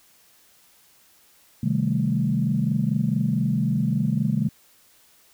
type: chord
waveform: sine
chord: A half-diminished seventh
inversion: first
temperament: equal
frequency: 130.81 / 155.56 / 196 / 220 Hz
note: C3 / Eb3 / G3 / A3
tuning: 0 / 0 / 0 / 0 cents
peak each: -25 dBFS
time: 1.63-4.49 s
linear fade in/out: 5 ms
effects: tanh soft clip ceiling -9 dBFS + white hiss -57 dBFS RMS until 5.33 s